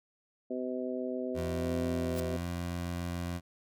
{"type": "harmonic tone", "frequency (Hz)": 127.1, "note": "C3", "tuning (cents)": -50, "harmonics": [2, 3, 4, 5], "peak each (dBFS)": [-36, -38, -39, -40], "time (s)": [0.5, 2.37], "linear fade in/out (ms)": 10}
{"type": "tone with pitch glide", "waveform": "20% pulse", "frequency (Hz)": [85.1, 87.04], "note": ["F2", "F2"], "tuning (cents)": [-44, -5], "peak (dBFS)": -29, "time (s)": [1.34, 3.41], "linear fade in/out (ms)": 50, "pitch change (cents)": 39, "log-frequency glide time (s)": [2.21, 2.46]}
{"type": "noise with exponential growth", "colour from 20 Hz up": "white", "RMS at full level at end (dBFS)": -37, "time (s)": [2.09, 2.2], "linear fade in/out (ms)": 5, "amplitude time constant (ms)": 22}
{"effects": []}